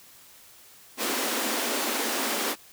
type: high-pass noise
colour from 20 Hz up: pink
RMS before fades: -28 dBFS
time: 0.97-2.56 s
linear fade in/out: 50 ms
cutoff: 220 Hz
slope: 96 dB/octave
effects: white hiss -52 dBFS RMS until 2.72 s